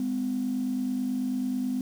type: tone pair together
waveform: sine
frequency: 205 / 254.2 Hz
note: G#3 / C4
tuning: -22 / -50 cents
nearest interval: major third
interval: 372 cents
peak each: -32 / -26 dBFS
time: 0-1.81 s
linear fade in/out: 2 ms
effects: tanh soft clip ceiling -20 dBFS + 8-bit